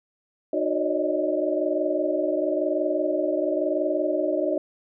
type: tone cluster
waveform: sine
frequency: 305.2 / 366 / 559 / 604 / 625 Hz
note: D#4 / F#4 / C#5 / D5 / D#5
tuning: -33 / -19 / +14 / +48 / +8 cents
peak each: -28 dBFS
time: 0.53-4.58 s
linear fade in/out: 5 ms
effects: none